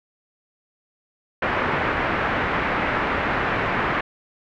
white low-pass noise, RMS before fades -23 dBFS, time 1.42-4.01 s, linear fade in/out 5 ms, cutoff 2000 Hz, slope 24 dB/octave, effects none

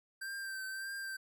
square tone with vibrato, 1568 Hz, G6, in tune, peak -40 dBFS, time 0.21-1.17 s, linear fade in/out 10 ms, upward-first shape triangle, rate 1.7 Hz, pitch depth 36 cents each way, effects none

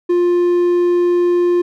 triangle tone, 351.5 Hz, F4, 11 cents sharp, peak -9 dBFS, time 0.09-1.62 s, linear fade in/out 10 ms, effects none

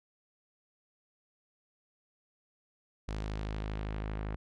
sawtooth tone with low-pass filter sweep, 52.6 Hz, G#1, 23 cents sharp, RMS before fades -37 dBFS, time 3.08-4.36 s, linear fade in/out 5 ms, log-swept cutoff 6000 to 1900 Hz, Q 0.97, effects none

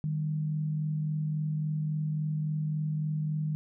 sine tone pair together, 153.1 / 196.7 Hz, D#3 / G3, -28 / +6 cents, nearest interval major third, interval 434 cents, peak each -28 / -40 dBFS, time 0.04-3.55 s, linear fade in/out 0 ms, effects none

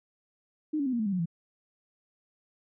sine tone with pitch steps, 306.7 / 281.2 / 257.9 / 236.5 / 216.9 / 198.87 / 182.36 / 167.23 Hz, D#4 / C#4 / C4 / A#3 / A3 / G3 / F#3 / E3, -25 / +25 / -25 / +25 / -25 / +25 / -25 / +25 cents, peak -26 dBFS, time 0.73-1.258 s, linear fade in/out 10 ms, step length 66 ms, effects none

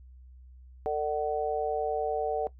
harmonic tone, 150 Hz, D3, 37 cents sharp, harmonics 3 / 4 / 5, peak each -29 / -33 / -31 dBFS, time 0.86-2.47 s, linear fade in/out 0 ms, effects noise-tail reverb RT60 0.1 s tail -17 dB re dry + added 63 Hz sine -48 dBFS peak until 2.59 s

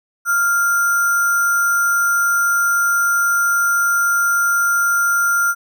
sine tone with sample-and-hold, 1396.9 Hz, F6, in tune, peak -13 dBFS, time 0.25-5.55 s, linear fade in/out 50 ms, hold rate 7350 Hz, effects none

